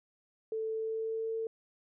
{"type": "tone with pitch glide", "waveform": "sine", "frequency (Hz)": [442, 448.7], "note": ["A4", "A4"], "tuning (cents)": [8, 34], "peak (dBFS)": -32, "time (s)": [0.52, 1.47], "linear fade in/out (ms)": 2, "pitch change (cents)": 26, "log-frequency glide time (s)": [0.71, 1.36], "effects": []}